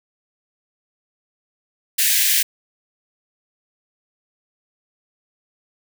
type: high-pass noise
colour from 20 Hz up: white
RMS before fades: -17 dBFS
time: 1.98-2.43 s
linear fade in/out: 10 ms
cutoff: 1600 Hz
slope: 96 dB/octave
effects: none